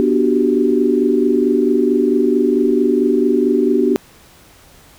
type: chord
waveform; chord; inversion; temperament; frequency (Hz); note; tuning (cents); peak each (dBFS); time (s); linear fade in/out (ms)
sine; G major seventh; first; just; 245 / 294 / 367.5 / 392; B3 / D4 / F#4 / G4; -14 / +2 / -12 / 0; -17; 0-3.96; 0
effects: pink hiss -46 dBFS RMS until 4.98 s